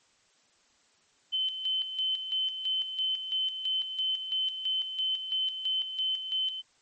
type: tone with tremolo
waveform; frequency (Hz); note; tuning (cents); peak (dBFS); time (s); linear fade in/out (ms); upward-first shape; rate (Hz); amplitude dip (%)
sine; 3062; G7; -41; -26; 1.32-6.62; 20; square; 3; 60
effects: white hiss -66 dBFS RMS until 6.81 s + MP3 32 kbps